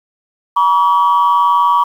sine tone pair together, 960 / 1139.5 Hz, B5 / C#6, -49 / +47 cents, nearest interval minor third, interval 296 cents, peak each -10 dBFS, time 0.56-1.84 s, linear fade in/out 10 ms, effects tanh soft clip ceiling -4 dBFS + 7-bit

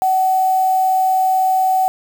sine tone with quantisation, 754 Hz, F#5, 32 cents sharp, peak -12 dBFS, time 0.02-1.88 s, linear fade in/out 0 ms, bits 5, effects none

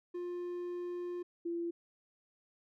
triangle / sine tone pair in turn, 353 / 340.7 Hz, F4 / F4, +19 / -43 cents, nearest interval minor second, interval 62 cents, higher first, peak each -35 / -34 dBFS, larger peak second, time 0.14-1.23 / 1.45-1.71 s, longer first, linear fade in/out 10 ms, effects none

